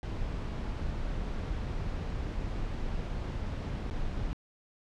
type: noise with dropouts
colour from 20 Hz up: brown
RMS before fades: -34 dBFS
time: 0.03-4.33 s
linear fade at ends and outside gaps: 0 ms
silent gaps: 3.901-3.91 s
effects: low-pass 5000 Hz 12 dB/octave